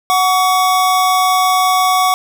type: tone pair together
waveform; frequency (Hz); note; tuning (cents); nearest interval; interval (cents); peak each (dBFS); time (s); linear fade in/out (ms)
square; 740 / 1131.4; F#5 / C#6; 0 / +35; perfect fifth; 735; -14; 0.1-2.14; 0
effects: none